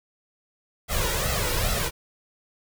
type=noise with flanger; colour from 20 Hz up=pink; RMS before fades=-25 dBFS; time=0.88-1.91 s; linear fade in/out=50 ms; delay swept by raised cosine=1.5 to 2.15 ms; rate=2.4 Hz; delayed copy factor=+0.85; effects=none